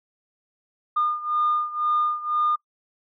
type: beating tone pair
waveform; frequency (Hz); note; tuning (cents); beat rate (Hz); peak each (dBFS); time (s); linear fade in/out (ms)
sine; 1214 / 1216; D#6 / D#6; -43 / -40; 2; -22 / -25; 0.96-2.56; 10
effects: noise-tail reverb RT60 0.1 s tail -24 dB re dry + tanh soft clip ceiling -14 dBFS